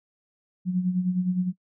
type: tone with tremolo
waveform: sine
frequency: 181.9 Hz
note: F#3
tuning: 29 cents flat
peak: -19 dBFS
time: 0.65-1.53 s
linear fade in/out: 50 ms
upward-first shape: sine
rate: 9.7 Hz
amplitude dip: 60%
effects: noise-tail reverb RT60 0.1 s tail -22 dB re dry